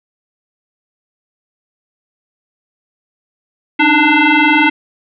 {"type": "tone with frequency modulation", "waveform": "sine", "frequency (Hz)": 880, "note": "A5", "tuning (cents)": 0, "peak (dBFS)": -7, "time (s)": [3.79, 4.7], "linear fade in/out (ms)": 10, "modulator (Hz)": 594, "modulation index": 3.1, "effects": []}